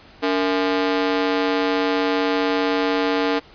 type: ring-modulated tone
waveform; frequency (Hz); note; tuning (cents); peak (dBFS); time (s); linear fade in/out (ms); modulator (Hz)
sawtooth; 374; F#4; +19; -11; 0.22-3.4; 20; 87.4
effects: pink hiss -47 dBFS RMS until 3.54 s + resampled to 11025 Hz